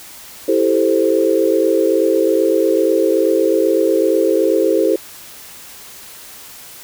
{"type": "chord", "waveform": "sine", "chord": "A minor seventh", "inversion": "second", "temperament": "equal", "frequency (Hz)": [329.6, 392, 440, 523.3], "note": ["E4", "G4", "A4", "C5"], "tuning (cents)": [0, 0, 0, 0], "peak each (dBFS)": -17, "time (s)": [0.48, 4.96], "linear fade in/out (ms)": 5, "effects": ["white hiss -37 dBFS RMS until 6.83 s"]}